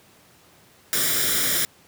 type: noise with comb filter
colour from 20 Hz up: white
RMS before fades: -22 dBFS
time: 0.93-1.65 s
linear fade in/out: 0 ms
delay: 0.56 ms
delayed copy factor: +0.7
effects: pink hiss -54 dBFS RMS until 1.87 s + high-pass 100 Hz 12 dB/octave